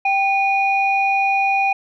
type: tone pair together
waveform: sine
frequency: 784 / 2453 Hz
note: G5 / D#7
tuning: 0 / -25 cents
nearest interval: octave + minor sixth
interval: 1975 cents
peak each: -16 / -18 dBFS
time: 0.05-1.73 s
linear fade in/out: 5 ms
effects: tanh soft clip ceiling -7 dBFS